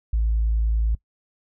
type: tone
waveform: sine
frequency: 55.1 Hz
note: A1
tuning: 3 cents sharp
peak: -17 dBFS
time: 0.13-0.95 s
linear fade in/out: 5 ms
effects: noise-tail reverb RT60 0.1 s tail -21 dB re dry + tanh soft clip ceiling -14 dBFS